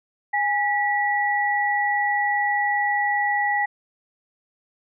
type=tone pair together; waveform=sine; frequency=822.5 / 1945 Hz; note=G#5 / B6; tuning=-17 / -27 cents; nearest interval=octave + minor third; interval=1490 cents; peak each=-22 dBFS; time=0.33-3.66 s; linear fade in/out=10 ms; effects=none